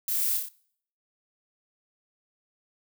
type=noise with echo; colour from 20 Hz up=violet; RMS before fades=-29 dBFS; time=0.08-0.37 s; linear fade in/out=2 ms; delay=29 ms; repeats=4; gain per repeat=-3 dB; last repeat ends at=0.486 s; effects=noise-tail reverb RT60 0.6 s tail -22 dB re dry